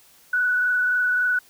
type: tone with frequency modulation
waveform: sine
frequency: 1480 Hz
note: F#6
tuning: in tune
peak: -18 dBFS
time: 0.33-1.39 s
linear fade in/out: 5 ms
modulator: 23.6 Hz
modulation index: 0.87
effects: white hiss -54 dBFS RMS until 1.49 s